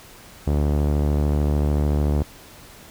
sawtooth tone with low-pass filter, 73.5 Hz, D2, 2 cents sharp, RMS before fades -20 dBFS, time 0.47-2.23 s, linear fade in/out 5 ms, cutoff 640 Hz, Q 0.77, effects pink hiss -45 dBFS RMS until 2.9 s

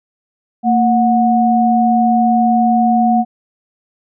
sine tone pair together, 228.7 / 731 Hz, A#3 / F#5, -33 / -21 cents, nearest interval octave + minor sixth, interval 2012 cents, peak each -12 dBFS, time 0.63-3.25 s, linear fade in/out 50 ms, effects none

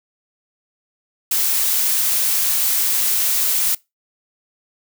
blue noise, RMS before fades -18 dBFS, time 1.31-3.75 s, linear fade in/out 5 ms, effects noise-tail reverb RT60 0.2 s tail -22 dB re dry

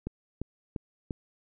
click train, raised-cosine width 3 ms, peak -20 dBFS, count 4, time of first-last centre 0.07-1.108 s, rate 2.89 Hz, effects none

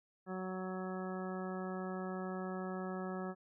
harmonic tone, 186.2 Hz, F#3, 11 cents sharp, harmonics 1 / 2 / 3 / 4 / 5 / 6 / 7 / 9, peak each -41 / -44 / -48 / -48 / -55 / -53 / -50 / -53 dBFS, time 0.26-3.35 s, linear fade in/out 50 ms, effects none

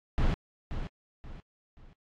brown noise with echo, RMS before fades -25 dBFS, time 0.18-0.34 s, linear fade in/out 0 ms, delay 530 ms, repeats 3, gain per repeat -9 dB, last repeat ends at 1.93 s, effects low-pass 4000 Hz 12 dB/octave + AAC 48 kbps

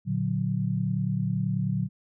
sine chord, Bb augmented, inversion none, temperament equal, 116.54 / 146.83 / 185 Hz, Bb2 / D3 / F#3, 0 / 0 / 0 cents, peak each -29 / -29 / -28 dBFS, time 0.05-1.89 s, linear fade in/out 50 ms, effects none

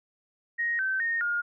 sine tone with pitch steps, 1874 / 1543 / 1847 / 1421 Hz, A#6 / G6 / A#6 / F6, +9 / -28 / -16 / +30 cents, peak -25 dBFS, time 0.58-1.42 s, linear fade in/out 20 ms, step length 210 ms, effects none

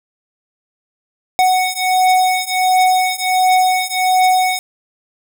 square beating tone pair, 741 / 742.4 Hz, F#5 / F#5, +2 / +6 cents, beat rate 1.4 Hz, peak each -16 / -15 dBFS, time 1.39-4.59 s, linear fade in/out 0 ms, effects none

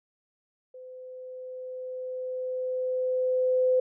sine tone with level ramp, 510 Hz, C5, 44 cents flat, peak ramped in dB -42 to -19 dBFS, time 0.74-3.8 s, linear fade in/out 5 ms, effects none

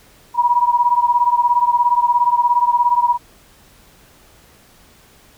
sine beating tone pair, 959 / 976 Hz, A#5 / B5, +49 / -21 cents, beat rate 17 Hz, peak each -14 / -16 dBFS, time 0.34-3.18 s, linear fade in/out 50 ms, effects pink hiss -49 dBFS RMS until 5.37 s

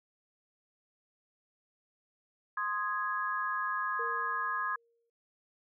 sine chord, Ab major, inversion first, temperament equal, 1046.5 / 1244.5 / 1661.2 Hz, C6 / Eb6 / Ab6, 0 / 0 / 0 cents, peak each -35 dBFS, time 2.57-4.76 s, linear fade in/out 5 ms
sine tone with exponential decay, 466.2 Hz, A#4, in tune, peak -37 dBFS, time 3.99-5.1 s, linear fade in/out 5 ms, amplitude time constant 240 ms
effects none

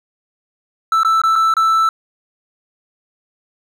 triangle tone with dropouts, 1322 Hz, E6, 5 cents sharp, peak -9 dBFS, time 0.92-1.89 s, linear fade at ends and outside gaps 2 ms, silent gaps 1.033-1.048 / 1.217-1.236 / 1.356-1.36 / 1.539-1.567 s, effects none

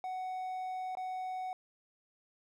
triangle tone with dropouts, 744 Hz, F#5, 9 cents sharp, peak -34 dBFS, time 0.04-1.53 s, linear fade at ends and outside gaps 1 ms, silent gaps 0.952-0.971 s, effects none

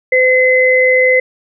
sine tone pair together, 510.8 / 2043 Hz, C5 / C7, -42 / -42 cents, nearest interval 2 octaves, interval 2400 cents, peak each -10 dBFS, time 0.12-1.2 s, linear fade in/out 5 ms, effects none

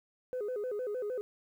sine tone with vibrato, 458 Hz, A#4, 31 cents flat, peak -31 dBFS, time 0.33-1.21 s, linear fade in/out 0 ms, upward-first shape square, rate 6.5 Hz, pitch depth 170 cents each way, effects tanh soft clip ceiling -31 dBFS + 11-bit

